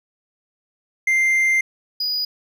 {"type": "tone pair in turn", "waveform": "triangle", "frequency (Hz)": [2093, 4925], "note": ["C7", "D#8"], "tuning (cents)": [0, -19], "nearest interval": "octave + minor third", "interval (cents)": 1481, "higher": "second", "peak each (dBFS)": [-13, -19], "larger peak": "first", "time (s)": [[1.07, 1.61], [2, 2.25]], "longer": "first", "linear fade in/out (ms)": 5, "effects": []}